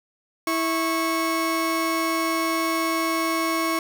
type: tone pair together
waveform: 30% pulse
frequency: 327.3 / 1101 Hz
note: E4 / C#6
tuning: -12 / -12 cents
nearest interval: octave + major sixth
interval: 2100 cents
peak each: -22 dBFS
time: 0.47-3.79 s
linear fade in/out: 2 ms
effects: none